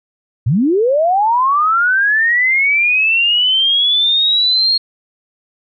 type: linear sweep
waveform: sine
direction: up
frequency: 98 to 4280 Hz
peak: -10 dBFS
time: 0.46-4.78 s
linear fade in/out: 10 ms
effects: none